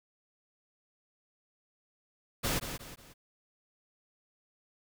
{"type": "noise with echo", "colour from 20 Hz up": "pink", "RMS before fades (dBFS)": -31, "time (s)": [2.43, 2.6], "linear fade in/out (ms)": 20, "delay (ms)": 180, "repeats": 3, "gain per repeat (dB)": -8, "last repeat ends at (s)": 3.14, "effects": []}